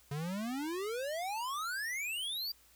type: exponential sweep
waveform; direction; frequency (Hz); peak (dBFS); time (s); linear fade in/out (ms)
square; up; 138.59 to 4800; -36; 0.11-2.52; 5
effects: added 60 Hz sine -70 dBFS peak until 2.75 s + white hiss -64 dBFS RMS until 2.75 s